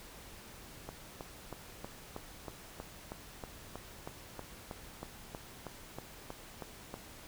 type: click train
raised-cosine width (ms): 1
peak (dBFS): -27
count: 20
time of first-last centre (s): 0.89-6.941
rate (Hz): 3.14
effects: pink hiss -52 dBFS RMS until 7.27 s